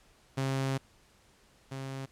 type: tone pair in turn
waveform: sawtooth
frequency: 134.4 / 134.4 Hz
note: C3 / C3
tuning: +47 / +47 cents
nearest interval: unison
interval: 0 cents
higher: neither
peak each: -25 / -33 dBFS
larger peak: first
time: 0.37-0.78 / 1.71-2.06 s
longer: first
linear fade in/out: 10 ms
effects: pink hiss -63 dBFS RMS until 2.11 s + low-pass 10000 Hz 12 dB/octave

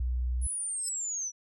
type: tone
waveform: sine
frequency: 61.74 Hz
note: B1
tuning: in tune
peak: -27 dBFS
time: 0-0.47 s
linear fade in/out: 5 ms
type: linear sweep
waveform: sine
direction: down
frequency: 10350 to 5810 Hz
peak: -31 dBFS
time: 0.41-1.32 s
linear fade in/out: 50 ms
type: tone with exponential growth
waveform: sawtooth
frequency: 5274 Hz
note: E8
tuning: in tune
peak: -30 dBFS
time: 0.77-0.89 s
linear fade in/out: 5 ms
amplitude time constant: 26 ms
effects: none

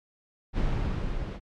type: noise with level ramp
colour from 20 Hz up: brown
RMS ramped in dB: -25 to -33 dBFS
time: 0.53-1.4 s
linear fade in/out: 50 ms
effects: low-pass 4000 Hz 12 dB/octave + MP3 96 kbps

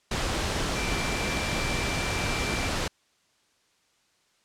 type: tone in noise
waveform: sine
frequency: 2349 Hz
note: D7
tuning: in tune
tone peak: -34 dBFS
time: 0.76-2.68 s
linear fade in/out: 5 ms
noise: pink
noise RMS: -28 dBFS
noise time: 0.11-2.88 s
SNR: -9 dB
effects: white hiss -67 dBFS RMS until 4.44 s + low-pass 7000 Hz 12 dB/octave

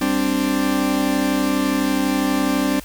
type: chord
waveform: 40% pulse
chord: G suspended fourth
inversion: none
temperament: equal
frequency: 196 / 261.6 / 293.7 Hz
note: G3 / C4 / D4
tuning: 0 / 0 / 0 cents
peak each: -24 / -20 / -20 dBFS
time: 0.01-2.8 s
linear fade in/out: 5 ms
effects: added 50 Hz sine -39 dBFS peak until 2.84 s + white hiss -42 dBFS RMS until 2.84 s

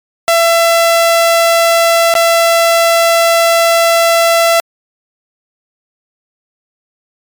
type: tone with dropouts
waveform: sawtooth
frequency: 671 Hz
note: E5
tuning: 31 cents sharp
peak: -3 dBFS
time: 0.28-4.6 s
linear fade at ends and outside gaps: 0 ms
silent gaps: 2.14-2.152 s
effects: MP3 96 kbps

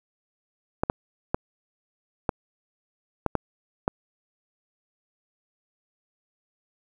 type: clicks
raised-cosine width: 1 ms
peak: -8 dBFS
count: 7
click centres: 0.835 / 0.899 / 1.345 / 2.292 / 3.263 / 3.353 / 3.879 s
effects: 8-bit

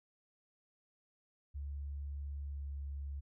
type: tone with pitch glide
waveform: sine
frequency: 71 to 70.27 Hz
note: C#2 to C#2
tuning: +42 to +24 cents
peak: -39 dBFS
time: 1.54-3.21 s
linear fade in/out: 20 ms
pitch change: -18 cents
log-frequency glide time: 2.45-2.66 s
effects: none

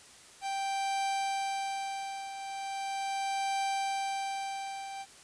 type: tone with tremolo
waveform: 45% pulse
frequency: 784 Hz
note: G5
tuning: in tune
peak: -29 dBFS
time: 0.41-5.06 s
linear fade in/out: 50 ms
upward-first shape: triangle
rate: 0.39 Hz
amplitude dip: 70%
effects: white hiss -54 dBFS RMS until 5.23 s + resampled to 22050 Hz

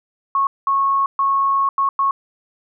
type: tone bursts at uneven times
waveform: sine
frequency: 1098 Hz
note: C#6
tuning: 17 cents flat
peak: -14 dBFS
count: 5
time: 0.35-0.47 / 0.67-1.06 / 1.19-1.69 / 1.78-1.89 / 1.99-2.11 s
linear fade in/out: 2 ms
effects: none

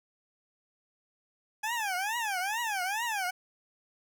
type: tone with vibrato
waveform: 20% pulse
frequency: 830.6 Hz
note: G#5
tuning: in tune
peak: -25 dBFS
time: 1.63-3.31 s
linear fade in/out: 10 ms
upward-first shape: triangle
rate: 2.3 Hz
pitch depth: 280 cents each way
effects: none

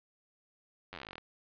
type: slowing click train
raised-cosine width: 0.3 ms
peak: -27 dBFS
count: 16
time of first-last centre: 0.93-1.181 s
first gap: 10 ms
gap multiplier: 1.07
effects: resampled to 11025 Hz + 11-bit

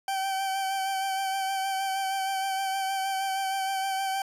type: tone with vibrato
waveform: 40% pulse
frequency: 773 Hz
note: G5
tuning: 24 cents flat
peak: -26 dBFS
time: 0.08-4.22 s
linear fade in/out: 2 ms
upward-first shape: sine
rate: 6.4 Hz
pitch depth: 22 cents each way
effects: resampled to 32000 Hz

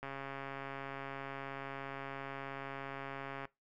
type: click train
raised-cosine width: 0.5 ms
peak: -28 dBFS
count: 470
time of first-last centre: 0.03-3.453 s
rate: 137 Hz
effects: noise-tail reverb RT60 0.2 s tail -21 dB re dry

